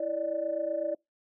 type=tone cluster; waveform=sine; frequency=330.4 / 575 / 603 Hz; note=E4 / D5 / D5; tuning=+4 / -37 / +46 cents; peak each=-37 / -31 / -31 dBFS; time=0-0.95 s; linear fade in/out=5 ms; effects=noise-tail reverb RT60 0.2 s tail -26 dB re dry + tanh soft clip ceiling -19 dBFS